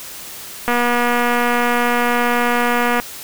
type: click train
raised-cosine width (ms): 0.5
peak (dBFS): -3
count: 560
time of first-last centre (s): 0.68-3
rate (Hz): 241
effects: white hiss -33 dBFS RMS until 3.23 s